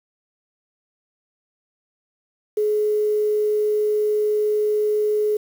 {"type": "tone with quantisation", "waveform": "sine", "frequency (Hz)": 423.1, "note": "G#4", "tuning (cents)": 32, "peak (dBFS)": -17, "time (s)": [2.57, 5.37], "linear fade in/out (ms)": 5, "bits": 7, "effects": []}